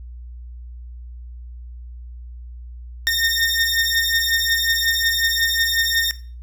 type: beating tone pair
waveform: 20% pulse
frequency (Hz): 1828 / 1833.5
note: A#6 / A#6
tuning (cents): -34 / -29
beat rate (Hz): 5.5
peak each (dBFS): -15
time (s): 3.07-6.11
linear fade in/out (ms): 0
effects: noise-tail reverb RT60 0.4 s tail -17 dB re dry + added 60 Hz sine -33 dBFS peak until 6.42 s